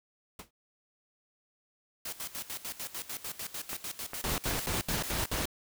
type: noise with exponential decay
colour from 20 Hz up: pink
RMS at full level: -39 dBFS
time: 0.39-0.51 s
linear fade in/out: 5 ms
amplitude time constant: 24 ms
type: noise with tremolo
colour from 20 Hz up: white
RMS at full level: -38 dBFS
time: 2.05-5.32 s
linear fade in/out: 5 ms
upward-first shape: square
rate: 6.7 Hz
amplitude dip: 80%
type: clicks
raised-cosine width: 0.5 ms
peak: -23 dBFS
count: 3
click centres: 3.731 / 4.134 / 5.253 s
type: noise bursts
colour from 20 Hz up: pink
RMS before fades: -32 dBFS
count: 6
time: 4.24-5.455 s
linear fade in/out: 0 ms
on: 140 ms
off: 75 ms
effects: none